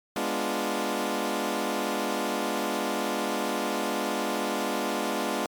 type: chord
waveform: 15% pulse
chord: G# diminished seventh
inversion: none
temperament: equal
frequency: 207.7 / 246.9 / 293.7 / 349.2 Hz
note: G#3 / B3 / D4 / F4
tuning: 0 / 0 / 0 / 0 cents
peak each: -26 dBFS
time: 0.16-5.46 s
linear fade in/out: 2 ms
effects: MP3 96 kbps